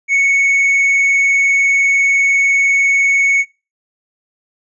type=tone with vibrato; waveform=triangle; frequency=2217 Hz; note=C#7; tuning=in tune; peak=-8 dBFS; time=0.08-3.45 s; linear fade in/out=50 ms; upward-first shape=square; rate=20 Hz; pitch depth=13 cents each way; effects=noise-tail reverb RT60 0.3 s tail -25 dB re dry + resampled to 22050 Hz